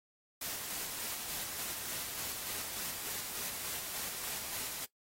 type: noise with tremolo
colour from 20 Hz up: white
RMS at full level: -39 dBFS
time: 0.41-4.85 s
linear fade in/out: 5 ms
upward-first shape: square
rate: 3.4 Hz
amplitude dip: 25%
effects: noise-tail reverb RT60 0.1 s tail -17 dB re dry + AAC 48 kbps